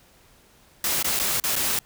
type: noise with dropouts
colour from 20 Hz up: white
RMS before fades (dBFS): -24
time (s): 0.84-1.79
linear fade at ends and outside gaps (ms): 2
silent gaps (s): 1.027-1.044 / 1.192-1.197 / 1.4-1.438 / 1.556-1.562
effects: pink hiss -56 dBFS RMS until 1.85 s